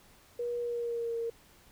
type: tone with pitch glide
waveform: sine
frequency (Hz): 479.6 to 462.2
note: A#4 to A#4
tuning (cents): +49 to -15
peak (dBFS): -31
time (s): 0.39-1.3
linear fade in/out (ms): 5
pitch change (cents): -64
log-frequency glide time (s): 0.59-1.17
effects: pink hiss -60 dBFS RMS until 1.71 s